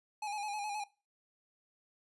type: tone with vibrato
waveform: square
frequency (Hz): 831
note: G#5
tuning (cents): +1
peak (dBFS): -37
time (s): 0.22-0.84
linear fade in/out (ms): 5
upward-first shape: square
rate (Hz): 9.5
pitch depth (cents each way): 43
effects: noise-tail reverb RT60 0.3 s tail -20 dB re dry + resampled to 24000 Hz